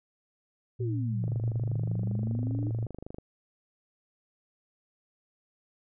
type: tone with pitch glide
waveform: sine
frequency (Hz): 115.6 to 112.89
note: A#2 to A2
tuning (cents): -14 to +45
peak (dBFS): -28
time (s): 0.79-2.87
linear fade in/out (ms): 20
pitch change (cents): -41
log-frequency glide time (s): 1.24-1.37
type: exponential two-way sweep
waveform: sine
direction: down then up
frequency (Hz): 393.9 to 116.2 to 307.3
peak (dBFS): -34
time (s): 0.8-2.7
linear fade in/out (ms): 5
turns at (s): 1.44
type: click train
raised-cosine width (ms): 2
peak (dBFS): -27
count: 50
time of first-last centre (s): 1.24-3.184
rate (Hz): 25.2
effects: none